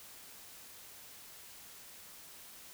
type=silence; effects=white hiss -53 dBFS RMS until 2.73 s

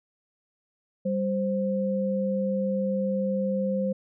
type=tone pair together; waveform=sine; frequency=196 / 523.3 Hz; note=G3 / C5; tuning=0 / 0 cents; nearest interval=octave + perfect fourth; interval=1700 cents; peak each=-26 / -27 dBFS; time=1.05-3.93 s; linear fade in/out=10 ms; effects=none

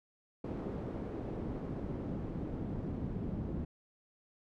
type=noise with band-pass filter sweep; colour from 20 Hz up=brown; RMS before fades=-39 dBFS; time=0.44-3.65 s; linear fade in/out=5 ms; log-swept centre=380 to 200 Hz; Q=0.9; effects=none

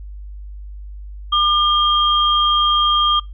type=tone pair together; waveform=sine; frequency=1204 / 3214 Hz; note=D6 / G7; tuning=+43 / +43 cents; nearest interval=octave + perfect fourth; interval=1700 cents; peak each=-15 dBFS; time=1.32-3.2 s; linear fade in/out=10 ms; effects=noise-tail reverb RT60 0.2 s tail -24 dB re dry + added 50 Hz sine -30 dBFS peak until 3.33 s

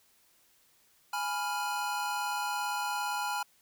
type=chord; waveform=square; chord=F diminished; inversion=first; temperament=equal; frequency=830.6 / 987.8 / 1396.9 Hz; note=Ab5 / Cb6 / F6; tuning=0 / 0 / 0 cents; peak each=-35 / -37 / -37 dBFS; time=1.13-3.43 s; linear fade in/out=5 ms; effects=white hiss -66 dBFS RMS until 3.61 s

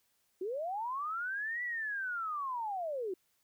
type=linear two-way sweep; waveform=sine; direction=up then down; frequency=350 to 1975.5 to 350 Hz; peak=-34 dBFS; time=0.41-3.14 s; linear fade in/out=5 ms; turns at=1.63 s; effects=white hiss -75 dBFS RMS until 3.43 s

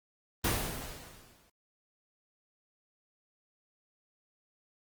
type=noise with exponential decay; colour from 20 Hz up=pink; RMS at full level=-27 dBFS; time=0.44-1.5 s; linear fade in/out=5 ms; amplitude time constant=230 ms; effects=Opus 24 kbps

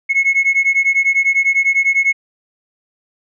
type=beating tone pair; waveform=sine; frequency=2180 / 2190 Hz; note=C#7 / C#7; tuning=-29 / -22 cents; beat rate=10 Hz; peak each=-13 dBFS; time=0.09-2.13 s; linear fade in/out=20 ms; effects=tanh soft clip ceiling -7 dBFS

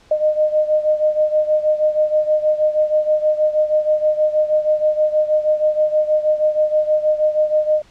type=beating tone pair; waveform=sine; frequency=611 / 617.3 Hz; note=D#5 / D#5; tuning=-32 / -14 cents; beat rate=6.3 Hz; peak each=-15 / -19 dBFS; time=0.11-7.82 s; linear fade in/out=5 ms; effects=pink hiss -51 dBFS RMS until 7.9 s + low-pass 6000 Hz 12 dB/octave

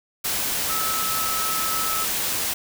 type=tone in noise; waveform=sine; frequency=1300 Hz; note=E6; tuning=24 cents flat; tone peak=-27 dBFS; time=0.69-2.05 s; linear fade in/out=10 ms; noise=white; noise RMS=-25 dBFS; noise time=0.24-2.54 s; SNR=-5 dB; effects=none

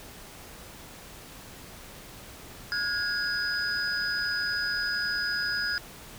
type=tone cluster; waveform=sine; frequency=1439 / 1652 / 4984 Hz; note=F#6 / G#6 / D#8; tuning=-49 / -10 / +2 cents; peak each=-31 dBFS; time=2.72-5.78 s; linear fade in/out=0 ms; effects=pink hiss -46 dBFS RMS until 6.18 s

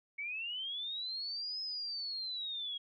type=linear two-way sweep; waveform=sine; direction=up then down; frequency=2217 to 5140 to 3275 Hz; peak=-37 dBFS; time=0.18-2.78 s; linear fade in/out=10 ms; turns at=1.61 s; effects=none

